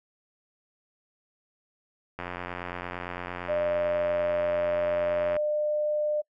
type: click train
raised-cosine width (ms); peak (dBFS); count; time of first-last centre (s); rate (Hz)
0.5; -19; 283; 2.19-5.366; 88.8
type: tone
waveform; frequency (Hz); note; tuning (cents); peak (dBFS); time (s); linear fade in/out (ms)
sine; 601; D5; +40; -24; 3.48-6.22; 20
effects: noise-tail reverb RT60 0.1 s tail -24 dB re dry